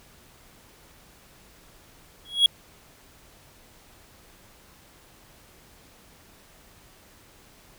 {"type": "tone with exponential growth", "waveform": "triangle", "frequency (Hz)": 3322, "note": "G#7", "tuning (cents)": 0, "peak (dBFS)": -9, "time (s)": [2.25, 2.46], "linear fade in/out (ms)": 2, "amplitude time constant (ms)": 44, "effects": ["pink hiss -54 dBFS RMS until 7.78 s"]}